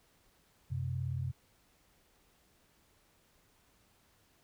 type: tone pair together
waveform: sine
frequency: 92.5 / 130.48 Hz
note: F#2 / C3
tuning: 0 / -4 cents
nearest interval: tritone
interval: 596 cents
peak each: -37 / -35 dBFS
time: 0.7-1.32 s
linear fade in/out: 20 ms
effects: pink hiss -69 dBFS RMS until 4.43 s